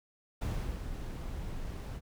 brown noise with ADSR envelope, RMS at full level -32 dBFS, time 0.41-2.01 s, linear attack 12 ms, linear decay 370 ms, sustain -7 dB, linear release 51 ms, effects none

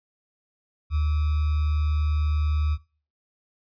sine tone with sample-and-hold, 75.8 Hz, D#2, 45 cents flat, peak -20 dBFS, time 0.9-2.78 s, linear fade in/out 50 ms, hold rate 1225 Hz, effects noise-tail reverb RT60 0.4 s tail -21 dB re dry + resampled to 11025 Hz

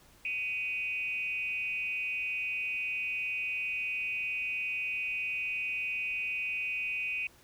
sine tone with frequency modulation, 2500 Hz, D#7, 8 cents sharp, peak -31 dBFS, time 0.25-7.27 s, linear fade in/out 2 ms, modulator 237 Hz, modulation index 0.66, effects pink hiss -60 dBFS RMS until 7.43 s

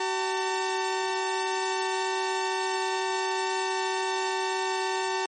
sawtooth tone pair together, 379.3 / 900.5 Hz, F#4 / A5, +43 / +40 cents, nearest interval octave + minor third, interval 1497 cents, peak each -25 dBFS, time 0-5.26 s, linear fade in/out 5 ms, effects MP3 32 kbps

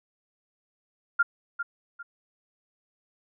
sine tone with echo, 1400 Hz, F6, 4 cents sharp, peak -17 dBFS, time 1.19-1.23 s, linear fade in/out 10 ms, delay 400 ms, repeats 2, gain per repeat -10 dB, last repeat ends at 2.03 s, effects none

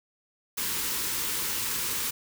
white band-stop noise, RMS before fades -30 dBFS, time 0.57-2.11 s, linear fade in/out 10 ms, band 530 to 840 Hz, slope 96 dB/octave, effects none

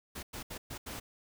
pink noise bursts at uneven times, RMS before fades -42 dBFS, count 5, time 0.15-0.23 / 0.33-0.43 / 0.5-0.58 / 0.7-0.78 / 0.86-1 s, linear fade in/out 10 ms, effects none

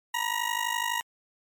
20% pulse ring-modulated tone, 951 Hz, A#5, 34 cents sharp, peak -19 dBFS, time 0.14-1.01 s, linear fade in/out 0 ms, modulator 26 Hz, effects MP3 96 kbps

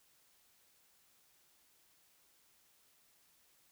silence, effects white hiss -70 dBFS RMS until 3.71 s

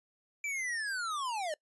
square linear sweep, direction down, 2349 to 581 Hz, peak -34 dBFS, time 0.44-1.54 s, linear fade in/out 2 ms, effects noise-tail reverb RT60 0.1 s tail -23 dB re dry + resampled to 24000 Hz

